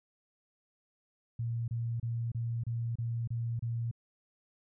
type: tone bursts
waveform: sine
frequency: 116.6 Hz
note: A#2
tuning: 1 cent sharp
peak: -31 dBFS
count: 8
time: 1.39-3.913 s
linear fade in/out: 5 ms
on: 290 ms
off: 29 ms
effects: none